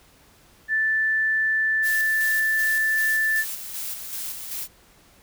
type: tone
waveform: sine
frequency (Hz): 1760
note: A6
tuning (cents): 0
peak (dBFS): -19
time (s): 0.68-3.45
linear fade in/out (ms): 50
type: noise with tremolo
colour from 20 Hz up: blue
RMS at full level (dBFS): -31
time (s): 1.82-4.68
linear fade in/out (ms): 50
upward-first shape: square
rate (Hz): 2.6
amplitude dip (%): 40
effects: pink hiss -55 dBFS RMS until 5.22 s